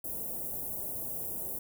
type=band-stop noise; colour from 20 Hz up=white; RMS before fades=-37 dBFS; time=0.04-1.59 s; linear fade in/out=5 ms; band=670 to 11000 Hz; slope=24 dB/octave; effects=none